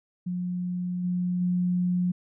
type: tone with level steps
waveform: sine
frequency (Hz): 179.1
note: F3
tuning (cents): +44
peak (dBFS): -27 / -24 / -22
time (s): 0.26-2.12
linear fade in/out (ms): 10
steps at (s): 1.03 / 1.4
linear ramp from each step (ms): 20
effects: none